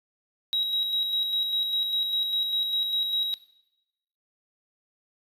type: tone with tremolo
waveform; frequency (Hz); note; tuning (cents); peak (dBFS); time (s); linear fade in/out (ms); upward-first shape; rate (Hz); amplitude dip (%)
triangle; 3837; A#7; +49; -20; 0.53-3.34; 0; square; 5; 45
effects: noise-tail reverb RT60 0.9 s tail -19 dB re dry + tanh soft clip ceiling -19 dBFS